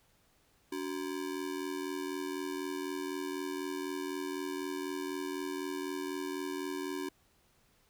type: ring-modulated tone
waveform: square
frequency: 329.6 Hz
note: E4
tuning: in tune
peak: -33 dBFS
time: 0.72-7.09 s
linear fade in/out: 5 ms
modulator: 42 Hz
effects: pink hiss -69 dBFS RMS until 7.89 s